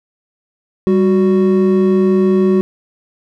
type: tone pair together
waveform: triangle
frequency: 196 / 370 Hz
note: G3 / F#4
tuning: 0 / 0 cents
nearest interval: major seventh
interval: 1100 cents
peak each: -10 dBFS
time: 0.87-2.61 s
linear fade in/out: 0 ms
effects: none